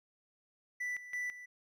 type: tone with tremolo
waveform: triangle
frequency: 1977 Hz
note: B6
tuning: 1 cent sharp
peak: -33 dBFS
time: 0.8-1.46 s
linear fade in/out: 10 ms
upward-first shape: square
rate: 3 Hz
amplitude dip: 75%
effects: none